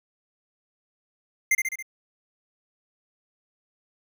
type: tone with echo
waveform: square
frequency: 2093 Hz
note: C7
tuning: in tune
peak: -18 dBFS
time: 1.51-1.55 s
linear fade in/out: 5 ms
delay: 69 ms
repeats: 4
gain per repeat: -4 dB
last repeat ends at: 1.826 s
effects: none